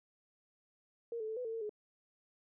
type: tone with pitch steps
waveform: sine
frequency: 466 / 435.2 / 440.9 / 498.8 / 450.2 / 453.4 / 421.4 Hz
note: A#4 / A4 / A4 / B4 / A4 / A#4 / G#4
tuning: -1 / -19 / +4 / +17 / +40 / -48 / +25 cents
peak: -37 dBFS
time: 1.12-1.694 s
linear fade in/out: 2 ms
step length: 82 ms
effects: none